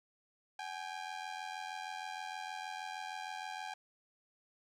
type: ring-modulated tone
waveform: sawtooth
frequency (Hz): 801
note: G5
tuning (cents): +37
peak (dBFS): -34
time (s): 0.59-3.74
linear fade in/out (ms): 2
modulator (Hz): 43.2
effects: low-pass 6000 Hz 12 dB/octave + 12-bit